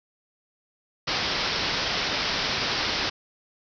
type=low-pass noise; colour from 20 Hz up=white; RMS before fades=-27 dBFS; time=1.07-3.1 s; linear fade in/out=10 ms; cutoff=5500 Hz; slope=96 dB/octave; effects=none